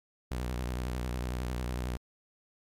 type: tone with vibrato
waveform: sawtooth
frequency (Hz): 61.74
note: B1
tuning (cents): 0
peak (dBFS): -28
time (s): 0.31-1.97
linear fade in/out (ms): 5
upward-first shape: sine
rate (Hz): 11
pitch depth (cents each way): 95
effects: MP3 96 kbps